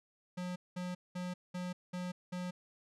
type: tone bursts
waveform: square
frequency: 180 Hz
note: F#3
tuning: 47 cents flat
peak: -38 dBFS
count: 6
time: 0.37-2.51 s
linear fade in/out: 10 ms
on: 190 ms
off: 200 ms
effects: low-pass 8000 Hz 12 dB/octave